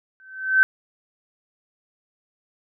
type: tone with exponential growth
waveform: sine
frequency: 1538 Hz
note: G6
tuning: 33 cents flat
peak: -9 dBFS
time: 0.2-0.63 s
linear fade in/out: 0 ms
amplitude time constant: 93 ms
effects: none